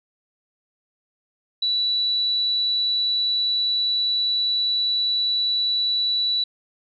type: tone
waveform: sine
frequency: 3945 Hz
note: B7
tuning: 3 cents flat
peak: -19 dBFS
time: 1.62-6.44 s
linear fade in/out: 5 ms
effects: none